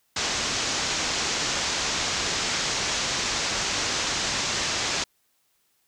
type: low-pass noise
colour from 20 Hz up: white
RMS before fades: -27 dBFS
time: 0.16-5.04 s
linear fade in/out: 5 ms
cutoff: 7000 Hz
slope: 48 dB/octave
effects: white hiss -69 dBFS RMS until 5.87 s